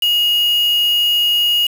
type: tone with quantisation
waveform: sine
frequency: 2873 Hz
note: F7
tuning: 48 cents sharp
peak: -12 dBFS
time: 0.02-1.67 s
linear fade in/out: 5 ms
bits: 4
effects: none